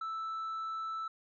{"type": "tone with tanh clipping", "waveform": "sine", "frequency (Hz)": 1318.5, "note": "E6", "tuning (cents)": 0, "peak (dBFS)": -36, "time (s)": [0.01, 1.08], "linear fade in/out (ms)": 5, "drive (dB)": 2, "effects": []}